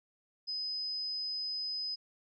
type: tone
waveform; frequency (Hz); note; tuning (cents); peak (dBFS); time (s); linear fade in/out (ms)
sine; 5030; D#8; +18; -34; 0.47-1.96; 20
effects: none